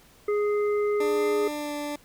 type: harmonic tone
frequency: 415.3 Hz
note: G#4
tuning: in tune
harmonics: 1 / 3 / 5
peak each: -22 / -35 / -39 dBFS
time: 0.28-1.48 s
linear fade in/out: 5 ms
type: tone with pitch glide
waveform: 20% pulse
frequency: 297.2 to 293.3 Hz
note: D4 to D4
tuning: +21 to -2 cents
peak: -25 dBFS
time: 1-1.96 s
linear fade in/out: 5 ms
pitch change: -23 cents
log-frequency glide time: 1.54-1.74 s
effects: pink hiss -56 dBFS RMS until 2.04 s